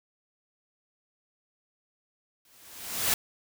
white noise with exponential growth, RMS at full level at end -23 dBFS, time 2.45-3.14 s, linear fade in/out 2 ms, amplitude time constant 150 ms, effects none

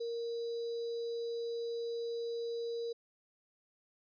sine tone with sample-and-hold, 466.2 Hz, A#4, in tune, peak -35 dBFS, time 0-2.93 s, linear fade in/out 10 ms, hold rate 4410 Hz, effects resampled to 11025 Hz

